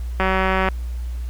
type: click train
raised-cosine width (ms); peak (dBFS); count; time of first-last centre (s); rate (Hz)
0.5; -5; 93; 0.2-0.687; 189
effects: added 60 Hz sine -24 dBFS peak until 1.29 s + pink hiss -49 dBFS RMS until 1.29 s